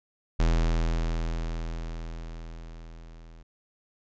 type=tone with level ramp; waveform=square; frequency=41.2 Hz; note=E1; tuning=in tune; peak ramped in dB=-20 to -47 dBFS; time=0.39-3.43 s; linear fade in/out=10 ms; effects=resampled to 16000 Hz